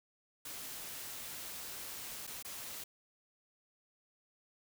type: noise with dropouts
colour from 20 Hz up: white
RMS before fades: -45 dBFS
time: 0.45-2.84 s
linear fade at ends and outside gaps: 5 ms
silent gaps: 2.269-2.274 / 2.426-2.447 s
effects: none